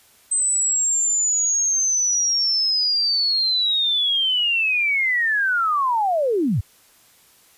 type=linear sweep; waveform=sine; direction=down; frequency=8200 to 77.78 Hz; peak=-17 dBFS; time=0.31-6.61 s; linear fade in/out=10 ms; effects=white hiss -54 dBFS RMS until 7.57 s + resampled to 32000 Hz